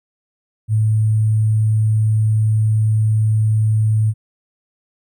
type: tone with sample-and-hold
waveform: sine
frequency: 108.7 Hz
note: A2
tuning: 21 cents flat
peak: -12 dBFS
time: 0.68-4.14 s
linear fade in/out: 50 ms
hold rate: 8820 Hz
effects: none